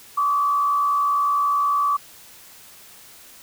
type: tone with frequency modulation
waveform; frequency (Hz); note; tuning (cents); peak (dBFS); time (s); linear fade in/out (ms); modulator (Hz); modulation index
sine; 1149; D6; -38; -17; 0.17-1.97; 10; 70.7; 0.52
effects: white hiss -46 dBFS RMS until 3.42 s